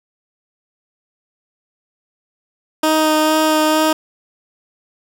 15% pulse tone with vibrato, 311.1 Hz, D#4, in tune, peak -6 dBFS, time 2.83-3.93 s, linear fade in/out 5 ms, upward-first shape sine, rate 2.2 Hz, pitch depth 12 cents each way, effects none

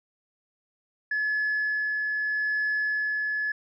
sine tone with tremolo, 1710 Hz, A6, 50 cents flat, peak -22 dBFS, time 1.11-3.52 s, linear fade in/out 5 ms, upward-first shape sine, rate 0.8 Hz, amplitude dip 25%, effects tanh soft clip ceiling -21 dBFS

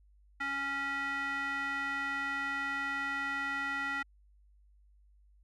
square tone with band-pass filter, 277.2 Hz, C#4, in tune, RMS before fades -35 dBFS, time 0.4-4.03 s, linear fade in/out 10 ms, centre 1700 Hz, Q 9, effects added 50 Hz sine -60 dBFS peak until 5.43 s

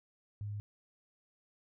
sine tone, 103.4 Hz, G#2, 7 cents flat, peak -37 dBFS, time 0.41-0.6 s, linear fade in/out 0 ms, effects none

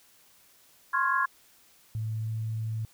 sine chord, Db major seventh, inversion third, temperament equal with one note detuned, 1046.5 / 1093.5 / 1396.9 / 1661.2 Hz, C6 / Db6 / F6 / Ab6, 0 / -24 / 0 / 0 cents, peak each -28 / -29 / -31 / -28 dBFS, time 0.93-1.26 s, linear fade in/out 10 ms
sine tone with pitch glide, 110 to 110.89 Hz, A2 to A2, 0 to +14 cents, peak -29 dBFS, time 1.95-2.85 s, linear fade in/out 0 ms, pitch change +14 cents, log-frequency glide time 2.2-2.29 s
effects white hiss -60 dBFS RMS until 2.93 s

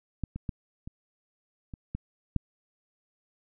clicks, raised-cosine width 5 ms, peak -18 / -23 / -19 / -27 / -27 / -20 / -13 dBFS, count 7, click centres 0.237 / 0.36 / 0.492 / 0.875 / 1.738 / 1.95 / 2.363 s, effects none

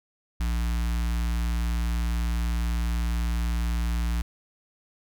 square tone with notch filter, 58 Hz, A#1, 8 cents flat, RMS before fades -26 dBFS, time 0.4-4.22 s, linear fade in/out 5 ms, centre 480 Hz, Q 0.59, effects none

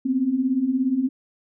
sine beating tone pair, 246.9 / 263.9 Hz, B3 / C4, 0 / +15 cents, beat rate 17 Hz, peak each -25 / -20 dBFS, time 0.05-1.09 s, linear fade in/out 10 ms, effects none

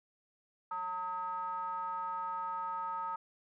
triangle ring-modulated tone, 180 Hz, F#3, 47 cents flat, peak -30 dBFS, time 0.71-3.16 s, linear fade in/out 5 ms, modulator 1090 Hz, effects none

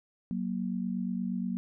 sine tone pair together, 186.7 / 235.2 Hz, F#3 / A#3, +16 / +16 cents, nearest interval major third, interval 400 cents, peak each -32 / -33 dBFS, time 0.31-1.57 s, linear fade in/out 0 ms, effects none

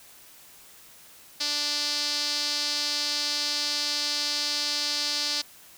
sawtooth tone with band-pass filter, 293.7 Hz, D4, in tune, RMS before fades -28 dBFS, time 1.4-5.42 s, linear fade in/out 10 ms, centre 4700 Hz, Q 4.1, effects white hiss -51 dBFS RMS until 5.77 s

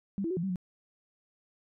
sine tone with pitch steps, 197.3 / 331.9 / 372.1 / 168.7 / 192.8 / 180.9 Hz, G3 / E4 / F#4 / E3 / G3 / F#3, +11 / +12 / +10 / +40 / -28 / -39 cents, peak -29 dBFS, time 0.18-0.558 s, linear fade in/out 0 ms, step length 63 ms, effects none

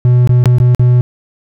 triangle tone with dropouts, 123.47 Hz, B2, in tune, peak -3 dBFS, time 0.05-1.01 s, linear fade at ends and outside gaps 0 ms, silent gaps 0.274-0.293 / 0.44-0.457 / 0.584-0.601 / 0.748-0.795 s, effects none

